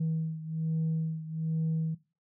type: beating tone pair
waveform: sine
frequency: 160 / 161.2 Hz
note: D#3 / E3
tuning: +49 / -38 cents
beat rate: 1.2 Hz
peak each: -29 / -33 dBFS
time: 0-1.95 s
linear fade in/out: 10 ms
effects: noise-tail reverb RT60 0.3 s tail -18 dB re dry + tanh soft clip ceiling -24 dBFS